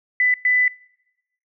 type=tone bursts at uneven times; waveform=sine; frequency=1996 Hz; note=B6; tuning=18 cents sharp; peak=-14 dBFS; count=2; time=0.2-0.34 / 0.45-0.68 s; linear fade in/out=2 ms; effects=noise-tail reverb RT60 1.0 s tail -25 dB re dry